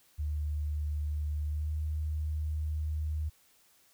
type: tone with pitch glide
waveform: sine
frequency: 74.8 to 76.73 Hz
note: D2 to D#2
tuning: +32 to -24 cents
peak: -30 dBFS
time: 0.18-3.3 s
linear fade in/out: 20 ms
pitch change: +44 cents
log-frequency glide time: 1.46-1.72 s
effects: white hiss -65 dBFS RMS until 3.93 s